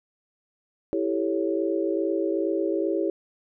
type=chord; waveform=sine; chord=A dominant seventh; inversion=second; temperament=equal; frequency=329.6 / 392 / 440 / 554.4 Hz; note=E4 / G4 / A4 / C#5; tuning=0 / 0 / 0 / 0 cents; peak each=-26 / -27 / -32 / -30 dBFS; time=0.93-3.1 s; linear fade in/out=0 ms; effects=none